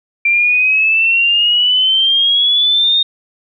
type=exponential sweep; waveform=sine; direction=up; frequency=2358 to 3700 Hz; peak=-9 dBFS; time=0.25-3.03 s; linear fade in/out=5 ms; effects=none